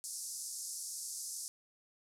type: band-pass noise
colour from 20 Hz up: white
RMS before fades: -43 dBFS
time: 0.04-1.48 s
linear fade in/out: 0 ms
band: 5000 to 11000 Hz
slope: 48 dB/octave
effects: none